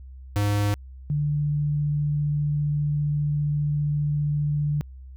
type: tone pair in turn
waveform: square / sine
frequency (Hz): 102.7 / 147.51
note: G#2 / D3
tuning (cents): -19 / +8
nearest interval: tritone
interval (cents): 627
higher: second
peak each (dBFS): -21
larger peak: neither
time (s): 0.36-0.74 / 1.1-4.81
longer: second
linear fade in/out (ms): 0
effects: added 65 Hz sine -39 dBFS peak until 5.16 s

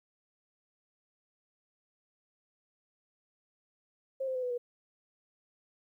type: tone with pitch steps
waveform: sine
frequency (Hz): 533 / 520.5 / 508.3 / 496.4 / 484.8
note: C5 / C5 / B4 / B4 / B4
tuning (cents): +32 / -9 / +50 / +9 / -32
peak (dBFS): -31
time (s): 4.2-4.58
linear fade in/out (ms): 10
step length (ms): 76
effects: 12-bit

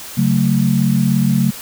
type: chord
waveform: sine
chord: F# minor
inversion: second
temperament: just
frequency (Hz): 138.75 / 185 / 222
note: C#3 / F#3 / A3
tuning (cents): +2 / 0 / +16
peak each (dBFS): -16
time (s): 0.17-1.51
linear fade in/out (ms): 10
effects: white hiss -32 dBFS RMS until 1.61 s

